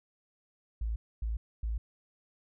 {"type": "tone bursts", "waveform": "sine", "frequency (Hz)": 55.3, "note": "A1", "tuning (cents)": 9, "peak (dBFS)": -30, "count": 3, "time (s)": [0.81, 1.78], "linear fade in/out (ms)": 5, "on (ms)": 150, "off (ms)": 260, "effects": []}